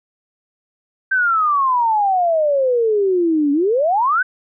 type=exponential two-way sweep; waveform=sine; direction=down then up; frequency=1573 to 279.3 to 1573 Hz; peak=-13 dBFS; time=1.11-4.23 s; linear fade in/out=10 ms; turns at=3.52 s; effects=none